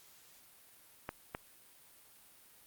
clicks, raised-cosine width 0.5 ms, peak -23 dBFS, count 2, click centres 1.091 / 1.349 s, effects white hiss -61 dBFS RMS until 2.66 s + Opus 48 kbps

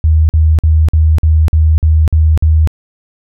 sine tone bursts, 78.6 Hz, D#2, 18 cents sharp, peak -5 dBFS, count 9, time 0.04-2.674 s, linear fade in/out 0 ms, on 250 ms, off 48 ms, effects none

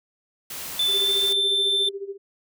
white noise, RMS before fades -34 dBFS, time 0.5-1.33 s, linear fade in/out 5 ms
triangle tone with pitch glide, 3520 to 3553 Hz, A7 to A7, 0 to +16 cents, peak -18 dBFS, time 0.79-1.89 s, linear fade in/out 5 ms, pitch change +16 cents, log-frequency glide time 0.91-1.13 s
sine tone with tremolo, 395.9 Hz, G4, 17 cents sharp, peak -27 dBFS, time 0.87-2.18 s, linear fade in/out 50 ms, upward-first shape sine, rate 14 Hz, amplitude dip 80%
effects none

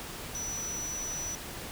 sine tone in noise, 5920 Hz, F#8, in tune, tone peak -34 dBFS, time 0.35-1.35 s, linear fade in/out 0 ms, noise pink, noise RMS -41 dBFS, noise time 0-1.71 s, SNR +4 dB, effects none

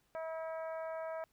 harmonic tone, 322.6 Hz, E4, 37 cents flat, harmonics 2 / 3 / 4 / 5 / 6 / 7, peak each -39 / -48 / -50 / -53 / -60 / -59 dBFS, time 0.15-1.24 s, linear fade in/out 0 ms, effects pink hiss -75 dBFS RMS until 1.32 s

